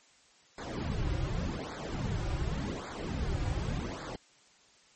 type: noise with flanger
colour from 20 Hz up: brown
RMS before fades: -34 dBFS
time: 0.58-4.16 s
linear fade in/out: 2 ms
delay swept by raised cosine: 0.34 to 4.64 ms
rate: 0.87 Hz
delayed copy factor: -0.95
effects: white hiss -62 dBFS RMS until 4.95 s + MP3 32 kbps